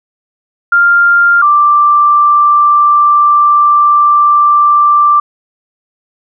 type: tone pair in turn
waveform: sine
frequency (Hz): 1396.9 / 1177.1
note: F6 / D6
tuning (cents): 0 / +4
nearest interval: minor third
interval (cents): 296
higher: first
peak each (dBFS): -4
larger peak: neither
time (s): 0.72-1.42 / 1.42-5.2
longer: second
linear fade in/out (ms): 5
effects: none